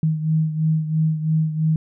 sine beating tone pair, 157 / 160 Hz, D#3 / D#3, +16 / +49 cents, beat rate 3 Hz, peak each -18 / -24 dBFS, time 0.03-1.76 s, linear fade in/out 2 ms, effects none

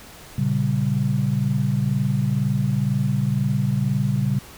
sine chord, G diminished, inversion first, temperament equal, 116.54 / 138.59 / 196 Hz, Bb2 / Db3 / G3, 0 / 0 / 0 cents, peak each -24 / -21 / -24 dBFS, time 0.38-4.39 s, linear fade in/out 5 ms, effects pink hiss -43 dBFS RMS until 4.57 s

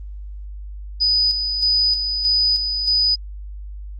sine tone with tremolo, 4978 Hz, D#8, in tune, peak -14 dBFS, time 1-3.16 s, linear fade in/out 20 ms, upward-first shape square, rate 1.6 Hz, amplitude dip 50%, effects added 50 Hz sine -30 dBFS peak until 3.99 s + Opus 24 kbps

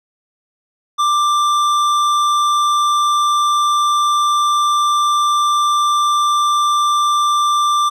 sine tone with tanh clipping, 1182 Hz, D6, 11 cents sharp, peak -14 dBFS, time 0.98-7.9 s, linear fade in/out 20 ms, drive 14 dB, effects none

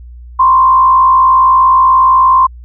sine tone with frequency modulation, 1046.5 Hz, C6, in tune, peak -4 dBFS, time 0.39-2.47 s, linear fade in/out 10 ms, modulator 58.5 Hz, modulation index 0.59, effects added 60 Hz sine -29 dBFS peak until 2.64 s

